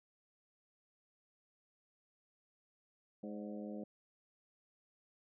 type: harmonic tone with a mistuned harmonic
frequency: 104.7 Hz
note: G#2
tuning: 15 cents sharp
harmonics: 2 / 3 / 4 / 5 / 6 / 7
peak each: -44 / -49 / -53 / -50 / -54 / -60 dBFS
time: 3.23-3.84 s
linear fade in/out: 5 ms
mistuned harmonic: 6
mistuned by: -66 cents
effects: none